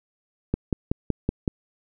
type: click train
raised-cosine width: 3 ms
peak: -9 dBFS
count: 6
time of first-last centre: 0.54-1.478 s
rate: 5.33 Hz
effects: none